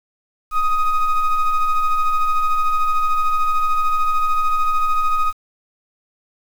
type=ring-modulated tone; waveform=triangle; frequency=622.3 Hz; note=D#5; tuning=in tune; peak=-9 dBFS; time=0.51-5.33 s; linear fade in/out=50 ms; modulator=629 Hz; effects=7-bit